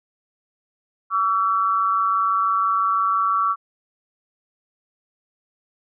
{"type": "tone pair together", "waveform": "sine", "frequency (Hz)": [1141.2, 1337], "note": ["C#6", "E6"], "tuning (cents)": [50, 24], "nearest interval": "minor third", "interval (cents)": 274, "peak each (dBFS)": [-19, -21], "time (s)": [1.1, 3.56], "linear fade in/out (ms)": 50, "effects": []}